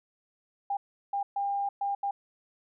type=tone bursts at uneven times; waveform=sine; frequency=801 Hz; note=G5; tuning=37 cents sharp; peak=-27 dBFS; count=5; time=0.7-0.77 / 1.13-1.23 / 1.36-1.69 / 1.81-1.95 / 2.03-2.11 s; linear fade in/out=5 ms; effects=none